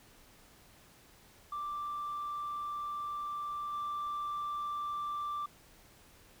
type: tone with level steps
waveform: sine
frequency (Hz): 1176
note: D6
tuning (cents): +2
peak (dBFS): -34 / -32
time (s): 1.52-5.46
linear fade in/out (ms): 5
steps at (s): 3.73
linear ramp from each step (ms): 2
effects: tanh soft clip ceiling -33 dBFS + pink hiss -60 dBFS RMS until 6.4 s